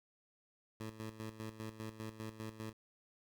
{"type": "tone with tremolo", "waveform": "15% pulse", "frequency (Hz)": 110, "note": "A2", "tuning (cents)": 0, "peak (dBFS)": -36, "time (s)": [0.8, 2.73], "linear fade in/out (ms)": 5, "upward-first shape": "square", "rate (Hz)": 5, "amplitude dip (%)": 70, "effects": []}